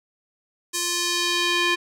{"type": "tone with band-pass filter sweep", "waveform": "square", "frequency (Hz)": 349.2, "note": "F4", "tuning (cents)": 0, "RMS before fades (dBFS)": -23, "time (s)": [0.73, 1.76], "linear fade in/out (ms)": 20, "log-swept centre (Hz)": [7600, 2500], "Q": 1.2, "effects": []}